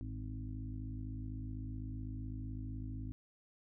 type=harmonic tone with a mistuned harmonic; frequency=51.91 Hz; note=G#1; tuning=in tune; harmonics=1 / 2 / 3 / 4 / 5 / 6; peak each=-44 / -43 / -56 / -58 / -48 / -54 dBFS; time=0.01-3.12 s; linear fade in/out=0 ms; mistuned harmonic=2; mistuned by=+64 cents; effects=none